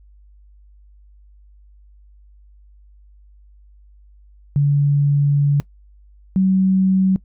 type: tone pair in turn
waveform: sine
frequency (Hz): 143.1 / 189.37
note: D3 / F#3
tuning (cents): -45 / +40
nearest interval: perfect fourth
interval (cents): 485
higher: second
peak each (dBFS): -12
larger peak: neither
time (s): 4.56-5.6 / 6.36-7.16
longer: first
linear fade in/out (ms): 0
effects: noise-tail reverb RT60 0.1 s tail -21 dB re dry + added 50 Hz sine -45 dBFS peak until 7.24 s